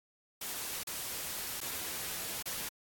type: noise with dropouts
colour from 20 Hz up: white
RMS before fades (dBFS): -39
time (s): 0.41-2.69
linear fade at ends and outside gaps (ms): 5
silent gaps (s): 0.835-0.87 / 1.605-1.612 / 2.426-2.456
effects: AAC 64 kbps